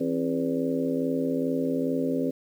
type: harmonic tone with a mistuned harmonic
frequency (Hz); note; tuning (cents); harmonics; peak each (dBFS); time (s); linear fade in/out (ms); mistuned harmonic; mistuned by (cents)
82.41; E2; 0; 2 / 3 / 4 / 5 / 6 / 7; -36 / -26 / -38 / -32 / -31 / -35; 0-2.31; 10; 3; +120
effects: 9-bit